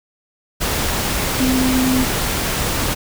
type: tone in noise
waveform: sine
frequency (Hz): 257.5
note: C4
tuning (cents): -28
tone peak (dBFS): -15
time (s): 1.39-2.05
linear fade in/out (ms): 20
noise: pink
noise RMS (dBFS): -20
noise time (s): 0.6-2.95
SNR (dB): +2
effects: none